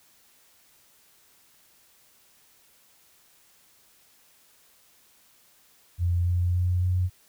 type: tone with pitch steps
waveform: sine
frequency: 87.31 / 88.48 / 89.66 / 90.86 Hz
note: F2 / F2 / F2 / F#2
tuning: 0 / +23 / +46 / -31 cents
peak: -21 dBFS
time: 5.98-7.1 s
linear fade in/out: 50 ms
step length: 280 ms
effects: white hiss -60 dBFS RMS until 7.28 s